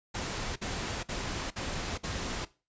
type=noise bursts; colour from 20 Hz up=pink; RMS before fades=-35 dBFS; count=5; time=0.14-2.452 s; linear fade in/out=10 ms; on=420 ms; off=53 ms; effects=noise-tail reverb RT60 0.3 s tail -18 dB re dry + resampled to 16000 Hz